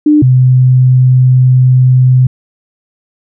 sine tone pair in turn, 300 / 127.9 Hz, D4 / C3, +37 / -39 cents, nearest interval octave + minor third, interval 1476 cents, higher first, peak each -3 dBFS, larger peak neither, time 0.06-0.22 / 0.22-2.27 s, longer second, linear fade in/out 5 ms, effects none

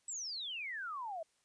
sine exponential sweep, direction down, 7970 to 626 Hz, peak -39 dBFS, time 0.08-1.23 s, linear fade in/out 5 ms, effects white hiss -75 dBFS RMS until 1.44 s + resampled to 22050 Hz

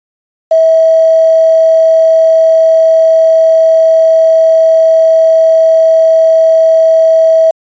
sine tone with quantisation, 648 Hz, E5, 30 cents flat, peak -3 dBFS, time 0.51-7.51 s, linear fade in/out 5 ms, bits 5, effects resampled to 16000 Hz

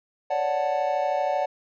triangle chord, D major seventh, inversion third, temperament equal, 554.4 / 587.3 / 740 / 880 Hz, C#5 / D5 / F#5 / A5, 0 / 0 / 0 / 0 cents, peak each -28 / -25 / -24 / -29 dBFS, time 0.3-1.46 s, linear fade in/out 10 ms, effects resampled to 16000 Hz

